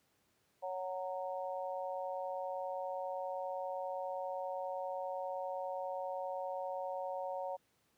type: harmonic tone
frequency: 185 Hz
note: F#3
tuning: in tune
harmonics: 3 / 4 / 5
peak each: -40 / -42 / -44 dBFS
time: 0.62-7.57 s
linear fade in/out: 20 ms
effects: pink hiss -75 dBFS RMS until 7.97 s + high-pass 100 Hz 12 dB/octave